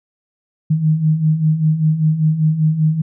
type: beating tone pair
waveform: sine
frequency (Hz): 152.7 / 157.8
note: D#3 / D#3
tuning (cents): -32 / +25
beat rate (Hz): 5.1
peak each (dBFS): -19 / -13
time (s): 0.7-3.02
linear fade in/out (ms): 10
effects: none